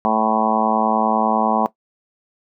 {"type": "harmonic tone", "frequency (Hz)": 110, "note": "A2", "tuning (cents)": 0, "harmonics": [2, 3, 4, 5, 6, 7, 8, 9, 10], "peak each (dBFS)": [-21, -31, -27, -26, -23, -20, -25, -23, -27], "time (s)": [0.05, 1.66], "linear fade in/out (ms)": 0, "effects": ["noise-tail reverb RT60 0.1 s tail -17 dB re dry"]}